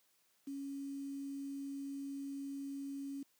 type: tone with quantisation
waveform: sine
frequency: 277.1 Hz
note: C#4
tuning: 1 cent flat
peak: -40 dBFS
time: 0.47-3.23 s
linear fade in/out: 5 ms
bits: 10
effects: white hiss -74 dBFS RMS until 3.39 s + high-pass 150 Hz 12 dB/octave